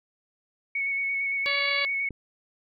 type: tone with vibrato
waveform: sine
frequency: 2217 Hz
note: C#7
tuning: in tune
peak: -25 dBFS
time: 0.75-2.09 s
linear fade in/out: 5 ms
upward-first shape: square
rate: 8.8 Hz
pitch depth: 13 cents each way
type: harmonic tone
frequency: 566 Hz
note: C#5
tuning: 36 cents sharp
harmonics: 1 / 2 / 3 / 4 / 5 / 6 / 7 / 8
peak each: -35 / -35 / -35 / -35 / -35 / -35 / -35 / -35 dBFS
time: 1.46-1.85 s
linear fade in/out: 0 ms
type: click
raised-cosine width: 3 ms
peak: -26 dBFS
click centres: 2.107 s
effects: none